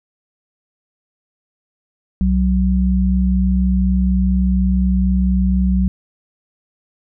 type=tone pair together; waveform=sine; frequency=63.3 / 187.4 Hz; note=B1 / F#3; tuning=+43 / +22 cents; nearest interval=octave + perfect fifth; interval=1879 cents; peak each=-15 dBFS; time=2.21-5.88 s; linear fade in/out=0 ms; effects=none